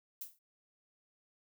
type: noise with exponential decay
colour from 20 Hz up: violet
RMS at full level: -39 dBFS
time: 0.21-0.39 s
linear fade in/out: 5 ms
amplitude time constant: 38 ms
effects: none